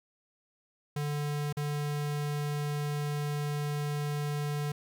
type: tone with dropouts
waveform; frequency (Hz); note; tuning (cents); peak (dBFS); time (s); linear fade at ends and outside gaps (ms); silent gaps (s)
square; 146.83; D3; 0; -31; 0.96-4.72; 5; 1.527-1.569
effects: none